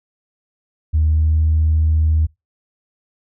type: tone with pitch glide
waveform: sine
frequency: 77.78 to 78.59 Hz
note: D#2 to D#2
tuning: 0 to +18 cents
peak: -11 dBFS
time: 0.93-2.27 s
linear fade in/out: 20 ms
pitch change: +18 cents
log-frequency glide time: 1.1-1.38 s
effects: noise-tail reverb RT60 0.2 s tail -23 dB re dry + tanh soft clip ceiling -8 dBFS